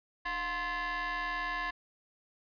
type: ring-modulated tone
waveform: 35% pulse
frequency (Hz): 337.8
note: E4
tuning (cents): +42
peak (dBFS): -28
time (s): 0.25-1.71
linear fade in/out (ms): 10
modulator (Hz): 1390
effects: resampled to 11025 Hz